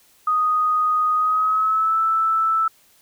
sine tone with pitch glide, 1244.5 to 1318.5 Hz, D#6 to E6, 0 to 0 cents, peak -16 dBFS, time 0.27-2.68 s, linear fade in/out 5 ms, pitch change +100 cents, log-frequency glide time 1.15-1.99 s, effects white hiss -56 dBFS RMS until 3.01 s

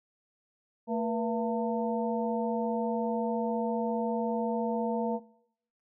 harmonic tone with a mistuned harmonic, 225.6 Hz, A3, 44 cents sharp, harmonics 1 / 2 / 3 / 4, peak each -30 / -33 / -35 / -36 dBFS, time 0.87-5.2 s, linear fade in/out 50 ms, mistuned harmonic 2, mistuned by +110 cents, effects noise-tail reverb RT60 0.7 s tail -20 dB re dry

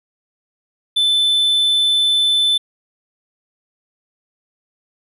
triangle tone, 3520 Hz, A7, in tune, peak -11 dBFS, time 0.96-2.58 s, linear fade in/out 10 ms, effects resampled to 32000 Hz

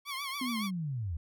15% pulse tone with vibrato, 1103 Hz, C#6, 9 cents flat, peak -29 dBFS, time 0.05-0.71 s, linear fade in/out 50 ms, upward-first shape triangle, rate 7.1 Hz, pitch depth 110 cents each way
sine linear sweep, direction down, 261.6 to 73.1 Hz, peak -32 dBFS, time 0.41-1.17 s, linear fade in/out 5 ms
effects none

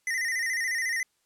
square tone with vibrato, 1935 Hz, B6, 36 cents flat, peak -27 dBFS, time 0.07-1.03 s, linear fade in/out 2 ms, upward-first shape square, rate 14 Hz, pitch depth 76 cents each way, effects white hiss -72 dBFS RMS until 1.25 s + low-pass 11000 Hz 12 dB/octave

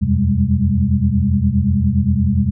sine tone cluster, 81.7 / 89.3 / 126.8 / 196.6 / 206.2 Hz, E2 / F2 / B2 / G3 / G#3, -15 / +39 / +46 / +5 / -12 cents, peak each -19 dBFS, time 0.01-2.51 s, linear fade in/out 20 ms, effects none

